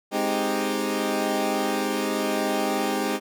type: chord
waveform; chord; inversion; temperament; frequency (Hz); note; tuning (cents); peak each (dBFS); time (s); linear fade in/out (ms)
20% pulse; Ab major seventh; none; equal; 207.7 / 261.6 / 311.1 / 392; Ab3 / C4 / Eb4 / G4; 0 / 0 / 0 / 0; -24; 0.11-3.2; 50
effects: none